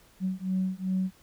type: beating tone pair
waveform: sine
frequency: 186 / 188.6 Hz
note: F#3 / F#3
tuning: +9 / +33 cents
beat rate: 2.6 Hz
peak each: -29 dBFS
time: 0.2-1.11 s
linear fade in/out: 50 ms
effects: tanh soft clip ceiling -19 dBFS + pink hiss -59 dBFS RMS until 1.22 s